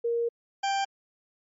sine / 40% pulse tone pair in turn, 468.5 / 787.9 Hz, A#4 / G5, +9 / +9 cents, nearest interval major sixth, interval 900 cents, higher second, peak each -24 dBFS, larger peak neither, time 0.04-0.29 / 0.63-0.85 s, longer first, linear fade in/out 10 ms, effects MP3 32 kbps

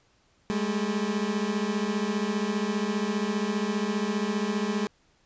30% pulse beating tone pair, 201 / 216 Hz, G3 / A3, +44 / -32 cents, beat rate 15 Hz, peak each -26 dBFS, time 0.5-4.87 s, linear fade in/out 0 ms, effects pink hiss -65 dBFS RMS until 5.25 s + resampled to 16000 Hz

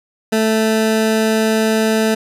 20% pulse tone, 220 Hz, A3, in tune, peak -8 dBFS, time 0.32-2.15 s, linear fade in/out 10 ms, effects resampled to 32000 Hz

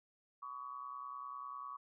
sine tone with amplitude modulation, 1130 Hz, C#6, 33 cents sharp, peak -40 dBFS, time 0.42-1.77 s, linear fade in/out 10 ms, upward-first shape sine, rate 130 Hz, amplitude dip 75%, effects none

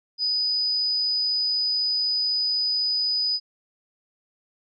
sine tone, 4978 Hz, D#8, in tune, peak -21 dBFS, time 0.18-3.4 s, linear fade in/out 50 ms, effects none

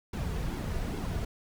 brown noise with flanger, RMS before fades -33 dBFS, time 0.13-1.25 s, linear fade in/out 5 ms, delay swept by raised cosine 1.6 to 3.8 ms, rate 2.4 Hz, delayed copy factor -0.55, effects none

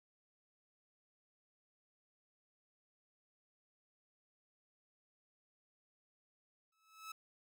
sawtooth tone with exponential growth, 1300 Hz, E6, 24 cents flat, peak -40 dBFS, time 6.72-7.12 s, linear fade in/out 5 ms, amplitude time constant 85 ms, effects none

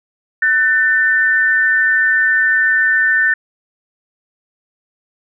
sine tone pair together, 1500 / 1793.1 Hz, F#6 / A6, +23 / +32 cents, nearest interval minor third, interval 309 cents, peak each -15 / -12 dBFS, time 0.42-3.34 s, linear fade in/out 5 ms, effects none

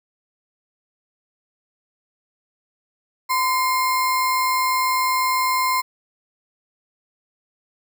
sine tone with sample-and-hold, 1024 Hz, C6, 38 cents flat, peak -17 dBFS, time 3.29-5.82 s, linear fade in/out 20 ms, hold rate 3150 Hz, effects none

